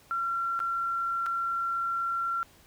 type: tone with dropouts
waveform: sine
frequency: 1366 Hz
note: F6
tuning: 39 cents flat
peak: -27 dBFS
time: 0.11-2.43 s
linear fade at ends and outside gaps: 0 ms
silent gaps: 0.592-0.602 / 1.261-1.265 s
effects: pink hiss -58 dBFS RMS until 2.66 s